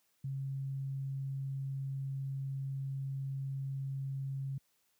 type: tone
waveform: sine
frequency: 136 Hz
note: C#3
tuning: 33 cents flat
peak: -35 dBFS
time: 0.24-4.58 s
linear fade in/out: 5 ms
effects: white hiss -75 dBFS RMS until 4.99 s + high-pass 60 Hz 12 dB/octave